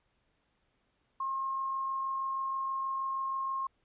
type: tone with amplitude modulation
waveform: sine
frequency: 1072 Hz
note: C6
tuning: 42 cents sharp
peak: -30 dBFS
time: 1.2-3.67 s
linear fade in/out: 5 ms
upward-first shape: sine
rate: 46.3 Hz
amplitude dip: 25%
effects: pink hiss -75 dBFS RMS until 3.84 s + resampled to 8000 Hz